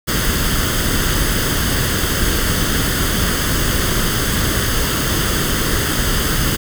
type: noise with comb filter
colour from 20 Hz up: pink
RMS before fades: -17 dBFS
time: 0.07-6.57 s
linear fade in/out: 20 ms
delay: 0.62 ms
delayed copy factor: +0.6
effects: none